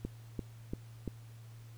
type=click train; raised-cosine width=3 ms; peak=-23 dBFS; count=4; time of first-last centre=0.05-1.077 s; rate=2.92 Hz; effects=added 114 Hz sine -49 dBFS peak until 1.77 s + pink hiss -63 dBFS RMS until 1.77 s